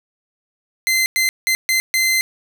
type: tone bursts at uneven times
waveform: sawtooth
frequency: 2069 Hz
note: C7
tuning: 20 cents flat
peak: -11 dBFS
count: 5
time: 0.87-1.06 / 1.16-1.29 / 1.47-1.55 / 1.69-1.8 / 1.94-2.21 s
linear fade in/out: 0 ms
effects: none